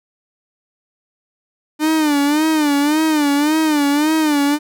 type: tone with vibrato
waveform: 45% pulse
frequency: 300 Hz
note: D4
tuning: 37 cents sharp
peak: -13 dBFS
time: 1.79-4.59 s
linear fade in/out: 50 ms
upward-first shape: sine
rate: 1.8 Hz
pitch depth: 100 cents each way
effects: none